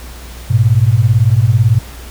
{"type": "beating tone pair", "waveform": "sine", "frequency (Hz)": [103.83, 121.83], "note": ["G#2", "B2"], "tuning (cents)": [0, -23], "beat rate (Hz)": 18, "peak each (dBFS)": -10, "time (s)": [0.5, 1.79], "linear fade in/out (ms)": 10, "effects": ["added 60 Hz sine -30 dBFS peak until 2.1 s", "pink hiss -35 dBFS RMS until 2.1 s"]}